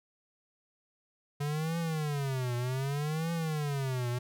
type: tone with vibrato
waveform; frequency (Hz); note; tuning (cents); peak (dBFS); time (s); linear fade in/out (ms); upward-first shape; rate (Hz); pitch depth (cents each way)
square; 142.6; C#3; +49; -31; 1.4-4.19; 10; triangle; 0.65; 300
effects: none